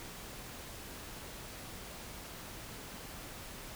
silence, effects pink hiss -47 dBFS RMS until 3.75 s

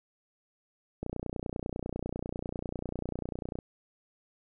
click train, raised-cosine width 2 ms, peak -21 dBFS, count 78, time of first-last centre 1.03-3.588 s, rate 30.1 Hz, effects none

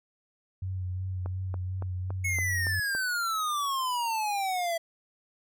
sine tone with vibrato, 92.5 Hz, F#2, in tune, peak -30 dBFS, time 0.62-2.8 s, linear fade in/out 5 ms, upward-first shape sine, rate 2.8 Hz, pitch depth 30 cents each way
click train, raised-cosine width 1 ms, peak -25 dBFS, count 7, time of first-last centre 1.26-2.95 s, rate 3.55 Hz
square exponential sweep, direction down, 2209 to 659.3 Hz, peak -28 dBFS, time 2.24-4.78 s, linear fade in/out 10 ms
effects none

